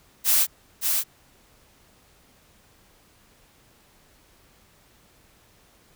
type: noise with echo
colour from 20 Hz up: blue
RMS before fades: -19 dBFS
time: 0.24-0.47 s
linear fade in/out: 50 ms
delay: 570 ms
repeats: 1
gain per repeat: -4 dB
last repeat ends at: 1.04 s
effects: pink hiss -58 dBFS RMS until 5.95 s